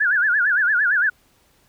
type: tone with vibrato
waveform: sine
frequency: 1571 Hz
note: G6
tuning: 3 cents sharp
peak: -15 dBFS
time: 0-1.1 s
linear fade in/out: 10 ms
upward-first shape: sine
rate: 8.8 Hz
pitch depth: 190 cents each way
effects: pink hiss -59 dBFS RMS until 1.68 s